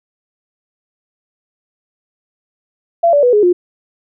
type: tone with pitch steps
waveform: sine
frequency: 679 / 577.6 / 491.3 / 418 / 355.6 Hz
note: F5 / D5 / B4 / G#4 / F4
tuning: -49 / -29 / -9 / +11 / +31 cents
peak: -7 dBFS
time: 3.03-3.53 s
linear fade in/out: 10 ms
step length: 100 ms
effects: none